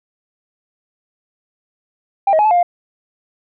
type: tone with pitch steps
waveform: sine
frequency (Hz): 793 / 632 / 842 / 865 / 706 / 701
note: G5 / D#5 / G#5 / A5 / F5 / F5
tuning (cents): +20 / +27 / +24 / -30 / +19 / +6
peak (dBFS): -8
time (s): 2.27-2.63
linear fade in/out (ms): 5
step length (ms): 60
effects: tanh soft clip ceiling -7 dBFS